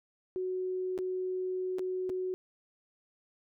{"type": "tone with dropouts", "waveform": "sine", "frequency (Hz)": 370, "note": "F#4", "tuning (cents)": 0, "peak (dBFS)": -31, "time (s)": [0.36, 2.34], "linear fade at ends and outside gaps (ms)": 0, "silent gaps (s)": [[0.978, 0.988], [1.785, 1.793], [2.094, 2.099]], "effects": []}